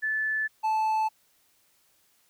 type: tone pair in turn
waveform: sine / triangle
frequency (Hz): 1742 / 873.4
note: A6 / A5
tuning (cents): -18 / -13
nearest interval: octave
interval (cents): 1195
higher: first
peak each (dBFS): -25 / -21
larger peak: second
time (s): 0.02-0.48 / 0.63-1.09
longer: neither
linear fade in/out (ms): 20
effects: white hiss -66 dBFS RMS until 2.29 s